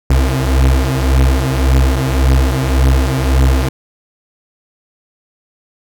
35% pulse beating tone pair, 65 / 66.8 Hz, C2 / C2, -11 / +36 cents, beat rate 1.8 Hz, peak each -11 dBFS, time 0.1-3.69 s, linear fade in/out 5 ms, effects none

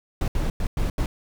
brown noise bursts at uneven times, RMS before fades -23 dBFS, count 5, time 0.21-0.28 / 0.35-0.5 / 0.6-0.67 / 0.77-0.9 / 0.98-1.06 s, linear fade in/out 2 ms, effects none

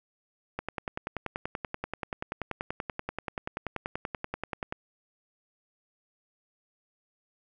click train, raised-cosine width 0.5 ms, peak -17 dBFS, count 44, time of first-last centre 0.59-4.725 s, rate 10.4 Hz, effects none

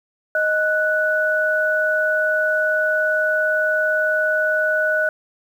sine tone pair together, 622.3 / 1480.1 Hz, D#5 / F#6, 0 / 0 cents, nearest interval octave + minor third, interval 1500 cents, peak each -20 / -18 dBFS, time 0.35-5.09 s, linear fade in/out 2 ms, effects 8-bit

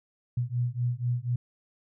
sine beating tone pair, 120 / 124.1 Hz, B2 / B2, -49 / +9 cents, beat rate 4.1 Hz, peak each -29 dBFS, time 0.37-1.36 s, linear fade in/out 5 ms, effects none

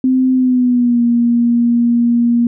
sine tone with pitch glide, 258.4 to 237 Hz, C4 to A#3, -21 to +29 cents, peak -9 dBFS, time 0.04-2.47 s, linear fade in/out 2 ms, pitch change -150 cents, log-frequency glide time 0.33-1.02 s, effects none

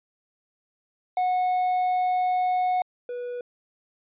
triangle tone pair in turn, 732 / 488.6 Hz, F#5 / B4, -19 / -19 cents, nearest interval perfect fifth, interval 700 cents, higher first, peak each -19 / -28 dBFS, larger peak first, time 1.17-2.82 / 3.09-3.41 s, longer first, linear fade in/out 2 ms, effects resampled to 8000 Hz

